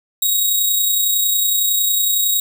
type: tone with amplitude modulation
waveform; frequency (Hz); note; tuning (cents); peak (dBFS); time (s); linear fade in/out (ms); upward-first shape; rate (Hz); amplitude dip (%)
5% pulse; 3800; A#7; +33; -5; 0.22-2.4; 5; sine; 30.9; 35
effects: none

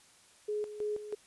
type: tone with tremolo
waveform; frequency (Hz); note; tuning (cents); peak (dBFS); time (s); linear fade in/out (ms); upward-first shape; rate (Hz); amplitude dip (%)
sine; 420.4; G#4; +21; -31; 0.48-1.15; 10; square; 3.1; 70
effects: white hiss -61 dBFS RMS until 1.26 s + resampled to 24000 Hz

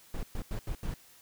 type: noise bursts at uneven times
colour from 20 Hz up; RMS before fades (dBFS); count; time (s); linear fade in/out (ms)
brown; -34; 5; 0.14-0.23 / 0.35-0.42 / 0.51-0.59 / 0.67-0.75 / 0.83-0.94; 2
effects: white hiss -58 dBFS RMS until 1.21 s

